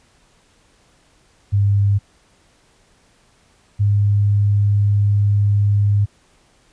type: tone pair in turn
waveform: sine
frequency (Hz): 100.7 / 102.16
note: G2 / G#2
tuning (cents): +47 / -28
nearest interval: unison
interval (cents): 25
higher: second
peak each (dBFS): -12 / -12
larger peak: neither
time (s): 1.52-1.99 / 3.79-6.06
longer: second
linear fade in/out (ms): 20
effects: pink hiss -56 dBFS RMS until 6.72 s + resampled to 22050 Hz